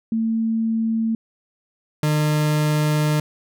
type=tone pair in turn; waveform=sine / 40% pulse; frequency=224.7 / 151.32 Hz; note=A3 / D#3; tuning=+37 / -48 cents; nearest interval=perfect fifth; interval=685 cents; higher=first; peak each=-18 / -16 dBFS; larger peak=second; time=0.12-1.15 / 2.03-3.2 s; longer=second; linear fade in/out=2 ms; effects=none